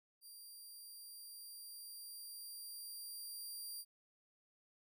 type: tone with level ramp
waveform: 10% pulse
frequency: 4751 Hz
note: D8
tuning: 19 cents sharp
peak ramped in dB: -47 to -38 dBFS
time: 0.21-3.85 s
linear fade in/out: 50 ms
effects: none